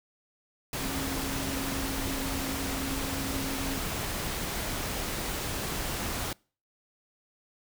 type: tone in noise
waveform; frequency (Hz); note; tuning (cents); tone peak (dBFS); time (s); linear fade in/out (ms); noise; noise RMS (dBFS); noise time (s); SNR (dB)
sine; 270.3; C#4; -44; -35; 0.82-3.78; 2; pink; -33; 0.73-6.33; -5
effects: noise-tail reverb RT60 0.4 s tail -26 dB re dry